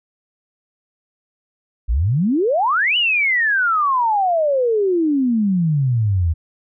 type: exponential two-way sweep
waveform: sine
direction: up then down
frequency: 50.4 to 2991 to 78.2 Hz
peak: -14 dBFS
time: 1.88-6.34 s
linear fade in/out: 20 ms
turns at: 2.97 s
effects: none